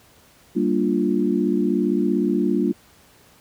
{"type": "chord", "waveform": "sine", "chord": "G minor seventh", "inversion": "none", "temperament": "equal", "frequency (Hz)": [196, 233.1, 293.7, 349.2], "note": ["G3", "Bb3", "D4", "F4"], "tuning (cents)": [0, 0, 0, 0], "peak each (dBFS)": -23, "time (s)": [0.55, 2.73], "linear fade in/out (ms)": 20, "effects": ["pink hiss -53 dBFS RMS until 3.4 s", "high-pass 60 Hz 12 dB/octave"]}